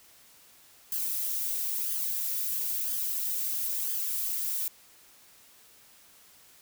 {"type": "noise with flanger", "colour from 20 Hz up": "violet", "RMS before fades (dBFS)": -31, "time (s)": [0.92, 4.68], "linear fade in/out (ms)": 2, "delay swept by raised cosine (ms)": [0.62, 2.92], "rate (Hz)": 1, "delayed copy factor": 0.5, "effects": ["white hiss -57 dBFS RMS until 6.61 s"]}